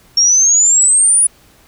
sine exponential sweep, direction up, 5500 to 9900 Hz, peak -7 dBFS, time 0.17-1.27 s, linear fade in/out 5 ms, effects pink hiss -48 dBFS RMS until 1.67 s

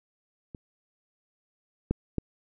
clicks, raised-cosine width 3 ms, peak -27 / -12 / -14 dBFS, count 3, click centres 0.548 / 1.91 / 2.183 s, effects none

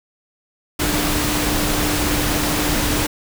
sine tone in noise, 298.6 Hz, D4, 29 cents sharp, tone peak -24 dBFS, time 0.79-3.07 s, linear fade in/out 10 ms, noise pink, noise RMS -20 dBFS, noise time 0.79-3.07 s, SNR -7 dB, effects none

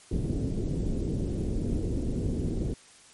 pink low-pass noise, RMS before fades -29 dBFS, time 0.11-2.74 s, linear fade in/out 5 ms, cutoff 400 Hz, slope 24 dB/octave, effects white hiss -54 dBFS RMS until 3.13 s + MP3 48 kbps

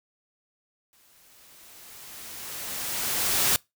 white noise with exponential growth, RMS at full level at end -21 dBFS, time 0.93-3.56 s, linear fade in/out 0 ms, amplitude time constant 570 ms, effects noise-tail reverb RT60 0.2 s tail -24 dB re dry

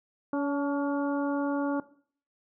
harmonic tone with a mistuned harmonic, 283 Hz, C#4, 36 cents sharp, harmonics 1 / 2 / 3 / 4 / 5, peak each -27 / -33 / -37 / -39 / -41 dBFS, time 0.33-1.8 s, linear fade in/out 2 ms, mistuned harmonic 3, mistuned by +35 cents, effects noise-tail reverb RT60 0.5 s tail -17 dB re dry

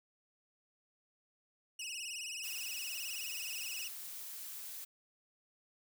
20% pulse tone with vibrato, 2727 Hz, F7, 42 cents flat, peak -35 dBFS, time 1.79-3.88 s, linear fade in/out 5 ms, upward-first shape sine, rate 19 Hz, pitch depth 130 cents each way
blue noise, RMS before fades -46 dBFS, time 2.43-4.85 s, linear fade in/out 10 ms
effects none

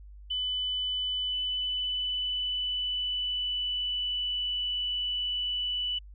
sine tone with pitch glide, 3000 to 2971 Hz, F#7 to F#7, +23 to +6 cents, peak -28 dBFS, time 0.3-5.99 s, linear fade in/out 10 ms, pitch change -17 cents, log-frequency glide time 1.19-4.65 s, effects added 50 Hz sine -45 dBFS peak until 6.14 s

